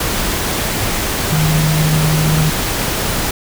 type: tone in noise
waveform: sine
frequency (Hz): 155.2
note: D#3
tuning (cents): -4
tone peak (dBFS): -12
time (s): 1.32-2.5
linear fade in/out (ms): 5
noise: pink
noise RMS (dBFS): -18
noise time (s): 0-3.31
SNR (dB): +3
effects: none